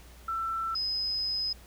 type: tone pair in turn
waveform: sine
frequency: 1336 / 5054 Hz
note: E6 / D#8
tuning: +23 / +26 cents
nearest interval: octave + major seventh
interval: 2303 cents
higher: second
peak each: -29 / -28 dBFS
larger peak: second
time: 0.28-0.75 / 0.75-1.53 s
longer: second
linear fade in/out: 5 ms
effects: added 60 Hz sine -50 dBFS peak until 1.66 s + pink hiss -55 dBFS RMS until 1.66 s